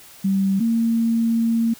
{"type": "tone pair in turn", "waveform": "sine", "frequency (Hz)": [194.2, 229.1], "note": ["G3", "A#3"], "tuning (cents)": [-16, -30], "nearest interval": "minor third", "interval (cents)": 286, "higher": "second", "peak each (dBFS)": -16, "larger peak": "neither", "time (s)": [[0.24, 0.6], [0.6, 1.74]], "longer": "second", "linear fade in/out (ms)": 10, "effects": ["white hiss -45 dBFS RMS until 1.79 s"]}